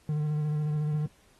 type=tone with vibrato; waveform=triangle; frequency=150.9 Hz; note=D3; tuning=47 cents sharp; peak=-24 dBFS; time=0.09-1.06 s; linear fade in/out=2 ms; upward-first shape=square; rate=14 Hz; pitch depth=18 cents each way; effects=pink hiss -63 dBFS RMS until 1.39 s + AAC 32 kbps